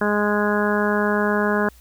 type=harmonic tone; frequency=207.7 Hz; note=G#3; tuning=in tune; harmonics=1 / 2 / 3 / 4 / 5 / 6 / 7 / 8; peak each=-22 / -23 / -26 / -30 / -27 / -32 / -27 / -27 dBFS; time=0.01-1.69 s; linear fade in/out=5 ms; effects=added 60 Hz sine -47 dBFS peak until 1.8 s + white hiss -54 dBFS RMS until 1.8 s